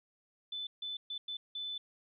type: tone bursts at uneven times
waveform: sine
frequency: 3509 Hz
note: A7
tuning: 5 cents flat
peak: -37 dBFS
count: 5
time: 0.52-0.67 / 0.82-0.97 / 1.1-1.18 / 1.28-1.37 / 1.55-1.78 s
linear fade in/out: 5 ms
effects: none